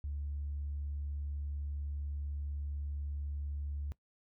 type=tone; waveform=sine; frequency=72.1 Hz; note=D2; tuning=31 cents flat; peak=-35 dBFS; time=0.04-3.92 s; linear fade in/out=0 ms; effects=noise-tail reverb RT60 0.1 s tail -21 dB re dry + tanh soft clip ceiling -31 dBFS